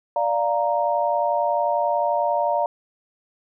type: chord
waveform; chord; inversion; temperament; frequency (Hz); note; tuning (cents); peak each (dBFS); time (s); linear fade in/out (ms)
sine; Bb major; first; equal; 587.3 / 698.5 / 932.3; D5 / F5 / Bb5; 0 / 0 / 0; -23; 0.16-2.66; 2
effects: none